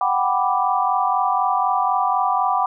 sine chord, G major seventh, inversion third, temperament equal, 740 / 784 / 987.8 / 1174.7 Hz, F#5 / G5 / B5 / D6, 0 / 0 / 0 / 0 cents, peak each -22 dBFS, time 0.01-2.66 s, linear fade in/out 2 ms, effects none

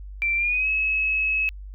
sine tone with pitch glide, 2349 to 2576 Hz, D7 to E7, 0 to -41 cents, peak -20 dBFS, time 0.22-1.49 s, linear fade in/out 0 ms, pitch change +159 cents, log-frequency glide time 0.36-0.68 s, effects added 49 Hz sine -35 dBFS peak until 1.74 s

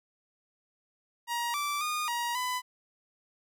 sawtooth tone with pitch steps, 947 / 1166 / 1223 / 950 / 1001 Hz, A#5 / D6 / D#6 / A#5 / B5, +27 / -13 / -30 / +33 / +23 cents, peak -26 dBFS, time 1.27-2.62 s, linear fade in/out 50 ms, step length 270 ms, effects none

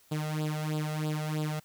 sawtooth tone with flanger, 153.5 Hz, D#3, 23 cents flat, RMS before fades -32 dBFS, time 0.11-1.6 s, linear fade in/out 10 ms, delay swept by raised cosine 0.24 to 1.54 ms, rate 3.1 Hz, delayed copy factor +0.8, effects white hiss -62 dBFS RMS until 1.64 s

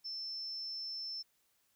sine tone, 5320 Hz, E8, 15 cents sharp, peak -39 dBFS, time 0.04-1.23 s, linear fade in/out 20 ms, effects white hiss -75 dBFS RMS until 1.75 s

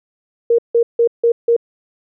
sine tone bursts, 467.9 Hz, A#4, 6 cents sharp, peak -9 dBFS, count 5, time 0.5-1.565 s, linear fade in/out 5 ms, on 85 ms, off 160 ms, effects none

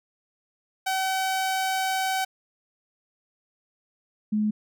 sawtooth / sine tone pair in turn, 761 / 212.4 Hz, F#5 / G#3, +48 / +39 cents, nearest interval octave + minor seventh, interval 2209 cents, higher first, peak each -20 / -21 dBFS, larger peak first, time 0.86-2.25 / 4.32-4.51 s, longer first, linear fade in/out 10 ms, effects none

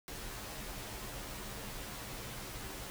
pink noise with comb filter, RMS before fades -44 dBFS, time 0.08-2.9 s, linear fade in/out 0 ms, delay 12 ms, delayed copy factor -0.75, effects none

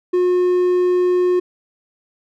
triangle tone, 360 Hz, F#4, 47 cents flat, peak -11 dBFS, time 0.13-1.4 s, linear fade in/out 10 ms, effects none

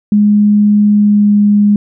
sine tone with pitch glide, 207.7 to 206.1 Hz, G#3 to G#3, 0 to -13 cents, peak -5 dBFS, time 0.12-1.76 s, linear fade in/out 2 ms, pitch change -13 cents, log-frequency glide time 0.9-1.35 s, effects none

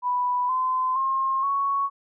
sine tone with pitch steps, 987.8 / 1027.4 / 1068.5 / 1111.3 Hz, B5 / C6 / C6 / C#6, 0 / -32 / +36 / +4 cents, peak -21 dBFS, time 0.02-1.9 s, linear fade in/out 50 ms, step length 470 ms, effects none

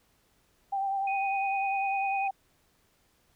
sine tone with vibrato, 784 Hz, G5, in tune, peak -27 dBFS, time 0.72-2.31 s, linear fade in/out 10 ms, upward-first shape sine, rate 10 Hz, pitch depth 27 cents each way
sine tone, 2489 Hz, D#7, in tune, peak -33 dBFS, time 1.07-2.28 s, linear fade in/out 5 ms
effects pink hiss -68 dBFS RMS until 3.35 s

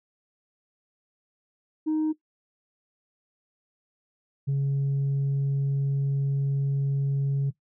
sine tone pair in turn, 311.1 / 138.58 Hz, D#4 / C#3, 0 / 0 cents, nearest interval octave + major second, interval 1400 cents, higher first, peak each -20 dBFS, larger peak neither, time 1.86-2.13 / 4.47-7.51 s, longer second, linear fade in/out 20 ms, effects noise-tail reverb RT60 0.1 s tail -17 dB re dry + tanh soft clip ceiling -21 dBFS

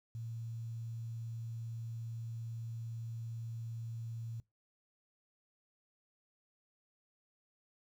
sine tone with quantisation, 114.7 Hz, A#2, 28 cents flat, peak -40 dBFS, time 0.15-4.4 s, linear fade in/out 0 ms, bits 11, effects noise-tail reverb RT60 0.2 s tail -22 dB re dry

